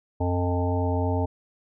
harmonic tone with a mistuned harmonic, 88.8 Hz, F2, 29 cents sharp, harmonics 1 / 3 / 5 / 7 / 9 / 10, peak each -24 / -29 / -31 / -32 / -34 / -34 dBFS, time 0.2-1.26 s, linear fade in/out 10 ms, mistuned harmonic 1, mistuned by +18 cents, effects none

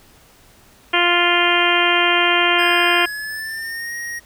harmonic tone, 349.2 Hz, F4, in tune, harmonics 1 / 2 / 3 / 4 / 5 / 6 / 7 / 8 / 9, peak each -22 / -22 / -22 / -22 / -22 / -22 / -22 / -22 / -22 dBFS, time 0.93-3.06 s, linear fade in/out 10 ms
square tone with pitch glide, 1674 to 1879 Hz, G#6 to A#6, +13 to +13 cents, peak -26 dBFS, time 2.58-4.2 s, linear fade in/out 20 ms, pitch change +200 cents, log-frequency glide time 3.04-3.94 s
effects pink hiss -50 dBFS RMS until 4.25 s

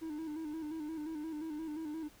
triangle tone with vibrato, 311.1 Hz, D#4, in tune, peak -36 dBFS, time 0.01-2.09 s, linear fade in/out 20 ms, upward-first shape square, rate 5.7 Hz, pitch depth 62 cents each way, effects pink hiss -61 dBFS RMS until 2.2 s

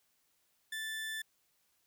30% pulse tone, 1760 Hz, A6, in tune, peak -35 dBFS, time 0.72-1.22 s, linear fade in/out 5 ms, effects white hiss -75 dBFS RMS until 1.86 s

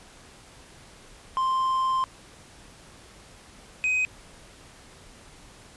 triangle tone pair in turn, 1046.5 / 2514 Hz, C6 / D#7, 0 / +17 cents, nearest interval octave + minor third, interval 1517 cents, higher second, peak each -20 dBFS, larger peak neither, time 1.37-2.04 / 3.84-4.05 s, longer first, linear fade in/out 0 ms, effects pink hiss -50 dBFS RMS until 5.76 s + resampled to 24000 Hz

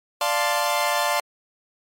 sawtooth chord, D minor seventh, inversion none, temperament equal, 587.3 / 698.5 / 880 / 1046.5 Hz, D5 / F5 / A5 / C6, 0 / 0 / 0 / 0 cents, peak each -22 dBFS, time 0.21-1.2 s, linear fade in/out 2 ms, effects MP3 64 kbps

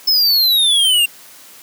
square exponential sweep, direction down, 5274 to 2746 Hz, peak -11 dBFS, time 0.07-1.06 s, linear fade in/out 10 ms, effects white hiss -41 dBFS RMS until 1.62 s + high-pass 150 Hz 12 dB/octave

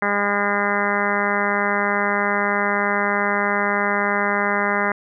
harmonic tone, 203.2 Hz, G#3, 38 cents flat, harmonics 1 / 2 / 3 / 4 / 5 / 6 / 7 / 8 / 9 / 10, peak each -27 / -27 / -27 / -27 / -27 / -27 / -27 / -27 / -27 / -27 dBFS, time 0.02-4.92 s, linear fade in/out 2 ms, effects none

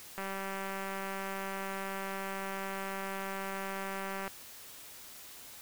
click train, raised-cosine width 0.5 ms, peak -24 dBFS, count 796, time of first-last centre 0.18-4.278 s, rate 194 Hz, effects white hiss -50 dBFS RMS until 5.61 s

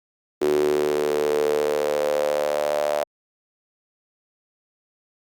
sawtooth tone with high-pass filter sweep, 74.3 Hz, D2, 21 cents sharp, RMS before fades -22 dBFS, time 0.41-3.04 s, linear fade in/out 10 ms, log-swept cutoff 360 to 620 Hz, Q 8.1, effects Opus 48 kbps

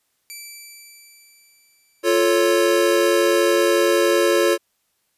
10% pulse tone with exponential decay, 2326 Hz, D7, 17 cents flat, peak -24 dBFS, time 0.3-2.79 s, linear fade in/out 0 ms, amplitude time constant 540 ms
square chord, F augmented, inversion none, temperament equal, 349.2 / 440 / 554.4 Hz, F4 / A4 / C#5, 0 / 0 / 0 cents, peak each -19 / -21 / -20 dBFS, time 2.03-4.58 s, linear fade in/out 50 ms
effects white hiss -69 dBFS RMS until 5.17 s + resampled to 32000 Hz

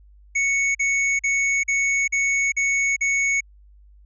square tone bursts, 2217 Hz, C#7, in tune, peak -19 dBFS, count 7, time 0.35-3.408 s, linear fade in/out 10 ms, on 400 ms, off 43 ms, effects added 50 Hz sine -47 dBFS peak until 4.05 s + resampled to 22050 Hz

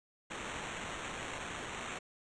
violet noise with sample-and-hold, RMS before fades -42 dBFS, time 0.3-1.99 s, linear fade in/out 10 ms, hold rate 4900 Hz, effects resampled to 22050 Hz

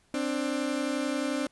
30% pulse tone pair together, 263.8 / 295.2 Hz, C4 / D4, +14 / +9 cents, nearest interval major second, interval 195 cents, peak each -28 dBFS, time 0.14-1.47 s, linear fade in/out 2 ms, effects pink hiss -66 dBFS RMS until 1.51 s + resampled to 24000 Hz

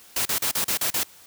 white noise bursts, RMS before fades -24 dBFS, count 7, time 0.16-1.034 s, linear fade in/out 5 ms, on 94 ms, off 36 ms, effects white hiss -50 dBFS RMS until 1.26 s + high-pass 60 Hz 12 dB/octave

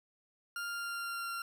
40% pulse tone with pitch glide, 1400 to 1378.3 Hz, F6 to F6, +4 to -23 cents, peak -36 dBFS, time 0.56-1.42 s, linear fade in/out 2 ms, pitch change -27 cents, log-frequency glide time 0.68-1.31 s, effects none

